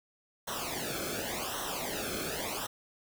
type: noise with flanger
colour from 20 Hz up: pink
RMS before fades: -36 dBFS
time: 0.47-2.67 s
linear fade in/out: 10 ms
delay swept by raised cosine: 0.42 to 1.07 ms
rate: 0.89 Hz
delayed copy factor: -0.85
effects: none